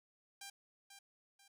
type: tone with echo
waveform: 5% pulse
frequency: 794 Hz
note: G5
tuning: 22 cents sharp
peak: -36 dBFS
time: 0.41-0.5 s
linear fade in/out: 5 ms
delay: 490 ms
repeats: 2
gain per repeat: -8 dB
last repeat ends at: 1.48 s
effects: none